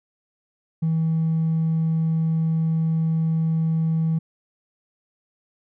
sine tone with hard clipping, 161.7 Hz, E3, 33 cents flat, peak -19 dBFS, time 0.82-4.19 s, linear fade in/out 10 ms, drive 1 dB, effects none

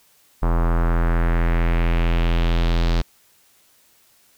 square tone with low-pass filter sweep, 42.22 Hz, E1, 42 cents sharp, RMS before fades -18 dBFS, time 0.42-3.02 s, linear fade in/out 10 ms, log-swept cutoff 1100 to 4500 Hz, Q 2.1, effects white hiss -57 dBFS RMS until 4.37 s

